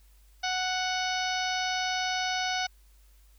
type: harmonic tone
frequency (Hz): 740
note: F#5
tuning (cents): 0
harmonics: 1 / 2 / 3 / 4 / 5 / 6 / 7 / 8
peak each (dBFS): -31 / -34 / -36 / -37 / -38 / -39 / -39 / -40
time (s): 0.43-2.67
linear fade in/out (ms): 10
effects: added 50 Hz sine -55 dBFS peak until 3.38 s + white hiss -66 dBFS RMS until 3.38 s